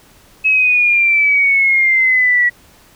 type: exponential sweep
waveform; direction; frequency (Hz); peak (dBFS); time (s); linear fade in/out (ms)
sine; down; 2577 to 1931; -9; 0.44-2.5; 20
effects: pink hiss -47 dBFS RMS until 2.95 s